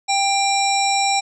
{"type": "harmonic tone with a mistuned harmonic", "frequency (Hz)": 790, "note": "G5", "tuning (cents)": 13, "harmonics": [1, 3, 5, 7, 9, 10], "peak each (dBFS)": [-18, -23, -25, -26, -28, -28], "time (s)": [0.08, 1.21], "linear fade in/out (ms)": 20, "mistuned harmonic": 9, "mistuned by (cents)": 50, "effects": []}